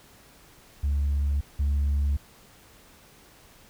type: tone pair in turn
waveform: sine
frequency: 71.1 / 71.1 Hz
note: C#2 / C#2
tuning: +45 / +45 cents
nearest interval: unison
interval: 0 cents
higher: neither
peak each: -20 / -19 dBFS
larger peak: second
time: 0.83-1.41 / 1.59-2.17 s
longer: neither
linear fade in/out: 10 ms
effects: tanh soft clip ceiling -20 dBFS + pink hiss -54 dBFS RMS until 3.69 s